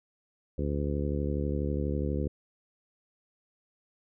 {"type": "harmonic tone", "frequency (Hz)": 72.2, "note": "D2", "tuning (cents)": -29, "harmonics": [1, 2, 3, 4, 5, 6, 7], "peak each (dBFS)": [-31, -34, -36, -37, -38, -39, -39], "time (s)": [0.58, 2.28], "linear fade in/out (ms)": 5, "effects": []}